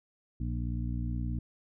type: harmonic tone with a mistuned harmonic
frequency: 59 Hz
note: A#1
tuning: 22 cents sharp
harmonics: 1 / 2 / 3 / 4 / 5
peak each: -33 / -35 / -42 / -40 / -44 dBFS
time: 0.4-1.39 s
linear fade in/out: 5 ms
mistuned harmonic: 5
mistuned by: +22 cents
effects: none